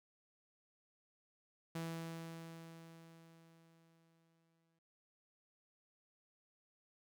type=tone with exponential decay; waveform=sawtooth; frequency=164.81 Hz; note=E3; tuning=in tune; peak=-36 dBFS; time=1.75-4.79 s; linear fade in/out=5 ms; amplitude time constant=660 ms; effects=none